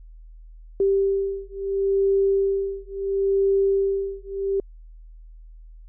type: beating tone pair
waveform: sine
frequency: 392 / 392.73 Hz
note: G4 / G4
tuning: 0 / +3 cents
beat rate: 0.73 Hz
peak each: -22 dBFS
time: 0.8-4.6 s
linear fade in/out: 2 ms
effects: added 40 Hz sine -41 dBFS peak until 5.88 s